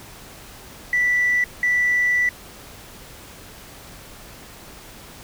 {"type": "tone bursts at uneven times", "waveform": "sine", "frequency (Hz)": 1968, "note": "B6", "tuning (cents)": -7, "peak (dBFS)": -15, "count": 2, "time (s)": [[0.93, 1.44], [1.63, 2.29]], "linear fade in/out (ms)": 2, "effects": ["tanh soft clip ceiling -12 dBFS", "pink hiss -42 dBFS RMS until 5.23 s"]}